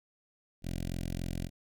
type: tone with notch filter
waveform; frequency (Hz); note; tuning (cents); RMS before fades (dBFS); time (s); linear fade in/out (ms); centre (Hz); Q
10% pulse; 43.65; F1; 0; -36; 0.62-1.5; 50; 1100; 0.51
effects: none